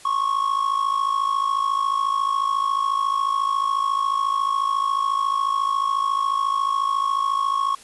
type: tone with amplitude modulation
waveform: triangle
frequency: 1100 Hz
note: C#6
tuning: 14 cents flat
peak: -14 dBFS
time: 0.05-7.75 s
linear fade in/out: 5 ms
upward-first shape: sine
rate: 54.1 Hz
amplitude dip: 75%
effects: white hiss -46 dBFS RMS until 7.83 s + resampled to 24000 Hz